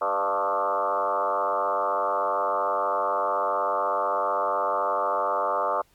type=tone with frequency modulation; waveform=sine; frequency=885 Hz; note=A5; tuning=10 cents sharp; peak=-22 dBFS; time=0.01-5.82 s; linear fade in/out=10 ms; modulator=95.9 Hz; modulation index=4.1; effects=pink hiss -63 dBFS RMS until 5.94 s + Opus 48 kbps